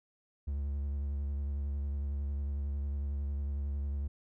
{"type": "tone with vibrato", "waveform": "triangle", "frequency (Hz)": 70.7, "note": "C#2", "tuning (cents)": 35, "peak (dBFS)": -30, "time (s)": [0.47, 4.08], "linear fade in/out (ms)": 10, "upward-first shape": "triangle", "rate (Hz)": 11, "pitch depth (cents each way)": 42, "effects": []}